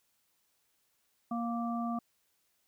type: harmonic tone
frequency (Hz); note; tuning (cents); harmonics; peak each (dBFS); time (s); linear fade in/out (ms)
234.1; A#3; +8; 1 / 3 / 5; -33 / -38 / -40; 1.31-1.99; 5
effects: white hiss -75 dBFS RMS until 2.67 s